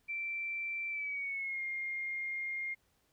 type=tone with pitch glide; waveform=sine; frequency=2343 to 2124 Hz; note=D7 to C7; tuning=-5 to +25 cents; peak=-35 dBFS; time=0.08-2.75 s; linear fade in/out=20 ms; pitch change=-170 cents; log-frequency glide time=0.89-1.63 s; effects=pink hiss -74 dBFS RMS until 3.12 s